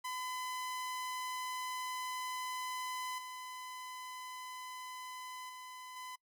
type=tone with level steps; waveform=sawtooth; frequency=1011 Hz; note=B5; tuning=40 cents sharp; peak=-35 / -41 / -44 / -41 dBFS; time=0.04-6.16 s; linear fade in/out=10 ms; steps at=3.18 / 5.49 / 5.96 s; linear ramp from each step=5 ms; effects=noise-tail reverb RT60 0.1 s tail -22 dB re dry